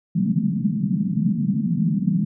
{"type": "band-pass noise", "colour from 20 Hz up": "pink", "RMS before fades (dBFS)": -21, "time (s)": [0.15, 2.25], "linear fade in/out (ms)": 10, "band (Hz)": [160, 220], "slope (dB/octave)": 48, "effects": []}